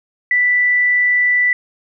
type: tone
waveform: sine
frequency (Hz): 1975.5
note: B6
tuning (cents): 0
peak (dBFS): -11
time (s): 0.31-1.53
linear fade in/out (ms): 2
effects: none